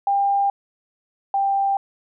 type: tone pair in turn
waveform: sine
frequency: 798 / 789.3 Hz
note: G5 / G5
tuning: +31 / +12 cents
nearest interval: unison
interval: 19 cents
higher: first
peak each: -16 / -17 dBFS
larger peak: first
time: 0.07-0.5 / 1.34-1.77 s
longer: neither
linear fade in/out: 2 ms
effects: none